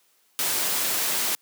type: noise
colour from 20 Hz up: white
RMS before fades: -25 dBFS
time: 0.39-1.35 s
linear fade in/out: 0 ms
effects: white hiss -64 dBFS RMS until 1.41 s + high-pass 200 Hz 12 dB/octave